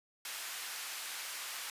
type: high-pass noise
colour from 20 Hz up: pink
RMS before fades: -42 dBFS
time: 0.25-1.7 s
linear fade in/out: 2 ms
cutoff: 1400 Hz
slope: 12 dB/octave
effects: resampled to 32000 Hz